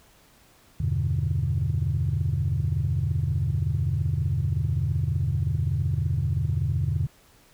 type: chord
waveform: sine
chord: E minor seventh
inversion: none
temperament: equal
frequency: 82.41 / 98 / 123.47 / 146.83 Hz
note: E2 / G2 / B2 / D3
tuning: 0 / 0 / 0 / 0 cents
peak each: -27 dBFS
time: 0.8-7.07 s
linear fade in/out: 5 ms
effects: tanh soft clip ceiling -15 dBFS + pink hiss -57 dBFS RMS until 7.53 s